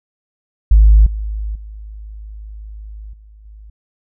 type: tone with level steps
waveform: sine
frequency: 52.7 Hz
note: G#1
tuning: 26 cents sharp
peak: -3 / -19 / -29 / -39 / -35 dBFS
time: 0.71-3.7 s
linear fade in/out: 5 ms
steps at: 1.06 / 1.55 / 3.13 / 3.45 s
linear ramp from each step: 5 ms
effects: tanh soft clip ceiling 0 dBFS